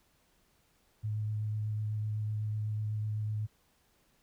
sine tone with vibrato, 106.9 Hz, A2, 49 cents flat, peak -31 dBFS, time 1.03-3.47 s, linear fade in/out 20 ms, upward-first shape sine, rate 8 Hz, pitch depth 13 cents each way, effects pink hiss -70 dBFS RMS until 4.22 s

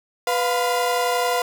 35% pulse tone cluster, 494.4 / 704 / 1020 Hz, B4 / F5 / C6, +2 / +14 / -44 cents, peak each -21 / -21 / -25 dBFS, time 0.27-1.42 s, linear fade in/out 2 ms, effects none

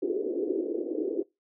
white band-pass noise, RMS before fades -30 dBFS, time 0.02-1.23 s, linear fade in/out 5 ms, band 310 to 440 Hz, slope 48 dB/octave, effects noise-tail reverb RT60 0.2 s tail -21 dB re dry

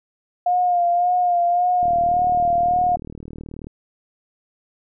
sine tone with vibrato, 708 Hz, F5, 23 cents sharp, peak -15 dBFS, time 0.46-2.96 s, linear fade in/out 5 ms, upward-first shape sine, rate 1.8 Hz, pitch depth 35 cents each way
click train, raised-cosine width 3 ms, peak -22 dBFS, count 72, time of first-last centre 1.83-3.669 s, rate 38.6 Hz
effects none

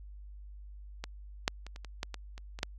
clicks, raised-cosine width 0.2 ms, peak -20 / -9 / -28 / -29 / -28 / -16 / -22 / -30 / -26 / -12 dBFS, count 10, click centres 1.04 / 1.479 / 1.666 / 1.761 / 1.847 / 2.031 / 2.143 / 2.379 / 2.589 / 2.631 s, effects added 50 Hz sine -45 dBFS peak until 2.78 s + AAC 48 kbps

